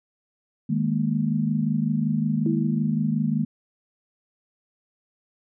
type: chord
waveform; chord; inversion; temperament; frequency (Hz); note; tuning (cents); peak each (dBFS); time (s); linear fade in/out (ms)
sine; D# suspended fourth; none; equal; 155.56 / 207.7 / 233.1; D#3 / G#3 / A#3; 0 / 0 / 0; -25; 0.69-3.45; 10
type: tone with exponential decay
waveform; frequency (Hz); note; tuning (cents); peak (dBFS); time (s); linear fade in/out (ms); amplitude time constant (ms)
sine; 328; E4; -9; -22; 2.46-3.25; 2; 170
effects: none